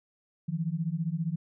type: beating tone pair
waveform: sine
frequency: 156.9 / 171.9 Hz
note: D#3 / F3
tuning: +15 / -27 cents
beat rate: 15 Hz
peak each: -31 / -31 dBFS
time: 0.48-1.36 s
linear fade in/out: 10 ms
effects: none